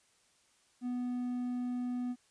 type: tone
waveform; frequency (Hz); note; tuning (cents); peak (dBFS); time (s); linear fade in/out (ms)
triangle; 246.9; B3; 0; -31; 0.81-2.16; 50
effects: white hiss -69 dBFS RMS until 2.3 s + resampled to 22050 Hz